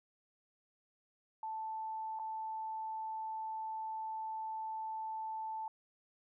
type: tone with dropouts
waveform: sine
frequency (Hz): 880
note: A5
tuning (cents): 0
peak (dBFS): -38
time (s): 1.43-5.68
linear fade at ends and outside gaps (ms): 2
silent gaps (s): 2.19-2.196
effects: none